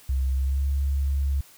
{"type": "tone with pitch glide", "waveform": "sine", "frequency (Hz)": [66, 69.24], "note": ["C2", "C#2"], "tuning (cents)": [16, -1], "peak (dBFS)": -21, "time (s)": [0.09, 1.41], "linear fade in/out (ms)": 5, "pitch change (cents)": 83, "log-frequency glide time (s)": [0.32, 0.67], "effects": ["white hiss -52 dBFS RMS until 1.57 s"]}